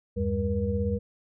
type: tone cluster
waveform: sine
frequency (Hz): 79.8 / 96.6 / 200.7 / 477.8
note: D#2 / G2 / G3 / A#4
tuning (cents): +44 / -25 / +41 / +43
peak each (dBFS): -30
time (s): 0.16-0.99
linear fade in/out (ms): 20
effects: none